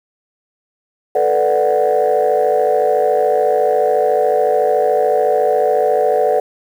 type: chord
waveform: sine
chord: B minor seventh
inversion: third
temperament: equal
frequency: 440 / 493.9 / 587.3 / 740 Hz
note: A4 / B4 / D5 / F#5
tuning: 0 / 0 / 0 / 0 cents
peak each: -16 dBFS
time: 1.15-6.4 s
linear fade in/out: 5 ms
effects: tanh soft clip ceiling -5 dBFS + 7-bit